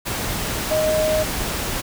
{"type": "tone in noise", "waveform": "sine", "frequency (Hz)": 622.3, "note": "D#5", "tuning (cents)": 0, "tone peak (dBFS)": -17, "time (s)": [0.7, 1.24], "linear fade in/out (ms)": 20, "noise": "pink", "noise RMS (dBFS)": -25, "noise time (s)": [0.05, 1.82], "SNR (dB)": 5, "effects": []}